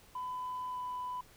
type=tone with pitch glide; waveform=sine; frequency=1004 to 997.1 Hz; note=B5 to B5; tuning=+28 to +16 cents; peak=-35 dBFS; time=0.15-1.21 s; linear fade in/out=5 ms; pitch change=-12 cents; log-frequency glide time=0.7-0.79 s; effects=tanh soft clip ceiling -33 dBFS + pink hiss -60 dBFS RMS until 1.36 s